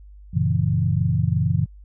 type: chord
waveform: sine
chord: F# dominant seventh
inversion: none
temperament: equal with one note detuned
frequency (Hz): 93.52 / 116.54 / 138.59 / 164.81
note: F#2 / A#2 / C#3 / E3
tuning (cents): +19 / 0 / 0 / 0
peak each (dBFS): -23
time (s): 0.33-1.66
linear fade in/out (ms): 20
effects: added 50 Hz sine -41 dBFS peak until 1.84 s